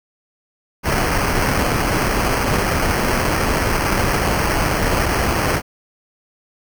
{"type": "noise with sample-and-hold", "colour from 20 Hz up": "pink", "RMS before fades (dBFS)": -18, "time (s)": [0.83, 5.62], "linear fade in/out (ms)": 50, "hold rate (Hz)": 3675, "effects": []}